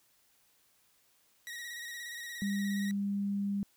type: tone with vibrato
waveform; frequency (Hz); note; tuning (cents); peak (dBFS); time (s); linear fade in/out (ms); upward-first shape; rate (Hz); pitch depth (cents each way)
sawtooth; 1900; A#6; +33; -37; 1.47-2.91; 0; square; 17; 34
type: tone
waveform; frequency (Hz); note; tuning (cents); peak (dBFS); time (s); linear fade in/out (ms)
sine; 200.4; G3; +38; -30; 2.42-3.63; 0
effects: white hiss -69 dBFS RMS until 3.76 s